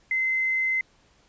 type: tone with hard clipping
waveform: triangle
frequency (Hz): 2062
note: C7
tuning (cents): -26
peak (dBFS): -22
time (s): 0.11-0.81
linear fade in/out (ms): 2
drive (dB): 3
effects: pink hiss -61 dBFS RMS until 1.28 s + resampled to 16000 Hz